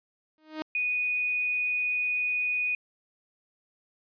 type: tone with exponential growth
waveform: sawtooth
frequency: 311.1 Hz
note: D#4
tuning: in tune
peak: -24 dBFS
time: 0.38-0.62 s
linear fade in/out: 0 ms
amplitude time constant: 52 ms
type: tone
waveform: sine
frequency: 2477 Hz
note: D#7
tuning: 8 cents flat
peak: -25 dBFS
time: 0.75-2.75 s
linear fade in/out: 2 ms
effects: resampled to 11025 Hz